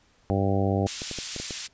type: harmonic tone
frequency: 98 Hz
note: G2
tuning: in tune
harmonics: 1 / 2 / 3 / 4 / 5 / 6 / 7 / 8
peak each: -25 / -28 / -30 / -31 / -32 / -33 / -33 / -34 dBFS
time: 0.3-0.87 s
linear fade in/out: 0 ms
type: high-pass noise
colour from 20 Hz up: pink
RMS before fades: -33 dBFS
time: 0.86-1.68 s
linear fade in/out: 20 ms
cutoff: 3400 Hz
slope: 12 dB/octave
type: clicks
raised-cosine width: 2 ms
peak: -22 dBFS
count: 6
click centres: 1.019 / 1.113 / 1.187 / 1.363 / 1.4 / 1.508 s
effects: pink hiss -62 dBFS RMS until 1.73 s + resampled to 16000 Hz